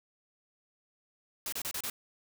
white noise bursts, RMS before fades -36 dBFS, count 5, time 1.46-1.9 s, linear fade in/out 2 ms, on 64 ms, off 30 ms, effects none

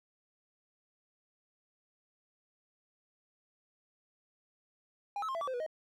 triangle tone with pitch steps, 811 / 1296 / 1061 / 666 / 1152 / 519 / 487.2 / 626 Hz, G#5 / E6 / C6 / E5 / D6 / C5 / B4 / D#5, -41 / -30 / +24 / +18 / -34 / -14 / -24 / +10 cents, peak -32 dBFS, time 5.16-5.664 s, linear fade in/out 2 ms, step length 63 ms, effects none

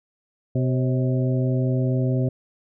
harmonic tone with a mistuned harmonic, 127.7 Hz, C3, 42 cents flat, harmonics 1 / 2 / 3 / 4 / 5, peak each -20 / -26 / -30 / -32 / -34 dBFS, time 0.55-2.29 s, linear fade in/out 5 ms, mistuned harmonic 4, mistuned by +77 cents, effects none

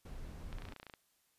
brown noise, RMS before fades -46 dBFS, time 0.05-0.74 s, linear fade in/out 5 ms
clicks, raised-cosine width 0.3 ms, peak -33 dBFS, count 12, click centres 0.528 / 0.585 / 0.621 / 0.653 / 0.687 / 0.723 / 0.763 / 0.799 / 0.83 / 0.867 / 0.898 / 0.938 s
effects white hiss -75 dBFS RMS until 1.38 s + resampled to 32000 Hz

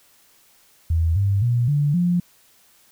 sine tone with pitch steps, 82.1 / 99.34 / 120.2 / 145.44 / 175.99 Hz, E2 / G2 / B2 / D3 / F3, -6 / +24 / -46 / -16 / +14 cents, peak -16 dBFS, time 0.9-2.2 s, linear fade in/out 5 ms, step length 260 ms, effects white hiss -56 dBFS RMS until 2.91 s

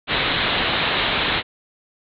white low-pass noise, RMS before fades -21 dBFS, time 0.07-1.43 s, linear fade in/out 50 ms, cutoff 4000 Hz, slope 96 dB/octave, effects none

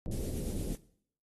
pink low-pass noise, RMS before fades -36 dBFS, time 0.06-0.75 s, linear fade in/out 0 ms, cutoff 450 Hz, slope 24 dB/octave
blue noise with tremolo, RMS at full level -45 dBFS, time 0.11-0.76 s, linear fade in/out 5 ms, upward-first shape triangle, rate 8.5 Hz, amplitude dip 35%
effects noise-tail reverb RT60 0.6 s tail -17 dB re dry + AAC 32 kbps

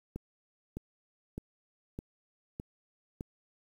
click train, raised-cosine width 3 ms, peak -25 dBFS, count 6, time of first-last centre 0.16-3.209 s, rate 1.64 Hz, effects 9-bit

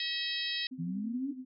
harmonic tone, 642 Hz, E5, 46 cents flat, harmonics 3 / 4 / 5 / 6 / 7 / 8, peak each -39 / -41 / -39 / -36 / -41 / -41 dBFS, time 0-0.67 s, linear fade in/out 2 ms
sine tone with tremolo, 257.3 Hz, C4, 29 cents flat, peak -37 dBFS, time 0.71-1.45 s, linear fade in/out 10 ms, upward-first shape triangle, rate 12 Hz, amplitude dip 70%
sine exponential sweep, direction up, 159.9 to 296.4 Hz, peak -33 dBFS, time 0.78-1.33 s, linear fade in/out 20 ms
effects none

